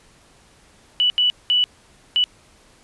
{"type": "tone bursts at uneven times", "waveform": "sine", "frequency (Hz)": 2960, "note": "F#7", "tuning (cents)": 0, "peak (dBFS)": -14, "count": 4, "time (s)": [[1, 1.1], [1.18, 1.3], [1.5, 1.64], [2.16, 2.24]], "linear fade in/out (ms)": 0, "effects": ["pink hiss -53 dBFS RMS until 2.83 s", "resampled to 24000 Hz"]}